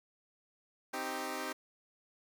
10% pulse chord, C minor, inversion none, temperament equal, 261.6 / 311.1 / 392 Hz, C4 / Eb4 / G4, 0 / 0 / 0 cents, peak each -33 dBFS, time 0.93-1.53 s, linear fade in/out 10 ms, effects 11-bit

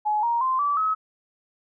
sine tone with pitch steps, 846 / 938.7 / 1041.5 / 1155.7 / 1282.3 Hz, G#5 / A#5 / C6 / D6 / E6, +32 / +12 / -8 / -28 / -48 cents, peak -20 dBFS, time 0.05-0.95 s, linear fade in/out 20 ms, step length 180 ms, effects none

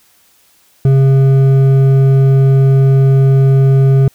sine tone with hard clipping, 135 Hz, C#3, 45 cents flat, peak -7 dBFS, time 0.85-4.08 s, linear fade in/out 2 ms, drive 7 dB, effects white hiss -51 dBFS RMS until 4.14 s

